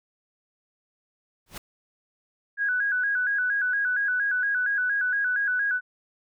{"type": "noise with exponential growth", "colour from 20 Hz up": "pink", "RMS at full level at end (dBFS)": -31, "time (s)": [1.46, 1.58], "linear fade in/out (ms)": 5, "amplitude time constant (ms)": 25}
{"type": "tone with vibrato", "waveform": "sine", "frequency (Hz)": 1565, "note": "G6", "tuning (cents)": -3, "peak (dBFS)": -22, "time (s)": [2.57, 5.81], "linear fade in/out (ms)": 50, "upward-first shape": "square", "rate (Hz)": 4.3, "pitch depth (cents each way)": 84}
{"effects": []}